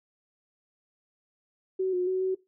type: tone with pitch steps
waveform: sine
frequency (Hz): 376.5 / 361.2 / 373.5 / 376.2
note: F#4 / F#4 / F#4 / F#4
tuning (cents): +30 / -42 / +16 / +29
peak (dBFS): -24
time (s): 1.79-2.35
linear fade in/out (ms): 10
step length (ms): 140
effects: noise-tail reverb RT60 0.2 s tail -19 dB re dry